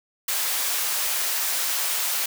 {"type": "high-pass noise", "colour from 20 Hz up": "white", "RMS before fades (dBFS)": -25, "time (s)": [0.28, 2.26], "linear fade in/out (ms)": 5, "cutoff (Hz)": 670, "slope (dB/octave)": 12, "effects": []}